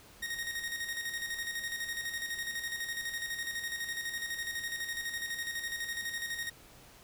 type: tone with tremolo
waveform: sawtooth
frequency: 1864.7 Hz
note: A#6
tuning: in tune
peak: -30 dBFS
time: 0.22-6.5 s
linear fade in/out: 10 ms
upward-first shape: square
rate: 12 Hz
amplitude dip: 50%
effects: pink hiss -56 dBFS RMS until 7.03 s